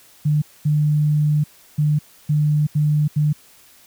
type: tone bursts at uneven times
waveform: sine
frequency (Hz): 150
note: D3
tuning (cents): +37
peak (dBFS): -14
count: 6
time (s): 0.25-0.42 / 0.65-1.44 / 1.78-1.99 / 2.29-2.67 / 2.75-3.08 / 3.16-3.33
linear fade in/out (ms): 10
effects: white hiss -50 dBFS RMS until 3.86 s